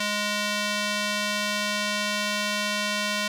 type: tone with band-pass filter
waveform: square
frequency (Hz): 207.7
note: G#3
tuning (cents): 0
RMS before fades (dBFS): -27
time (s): 0-3.28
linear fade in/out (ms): 5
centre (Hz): 3500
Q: 0.7
effects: none